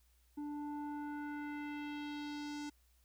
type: tone with low-pass filter sweep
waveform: square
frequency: 293.7 Hz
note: D4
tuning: in tune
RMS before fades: -43 dBFS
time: 0.37-2.7 s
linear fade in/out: 10 ms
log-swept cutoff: 600 to 6700 Hz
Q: 1.9
effects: added 60 Hz sine -68 dBFS peak until 3.04 s + white hiss -75 dBFS RMS until 3.04 s